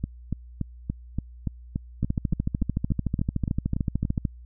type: two click trains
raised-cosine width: 5 ms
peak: -12 / -14 dBFS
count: 31 / 15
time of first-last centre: 2.03-4.252 / 0.04-4.051 s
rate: 13.5 / 3.49 Hz
effects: added 60 Hz sine -42 dBFS peak until 4.45 s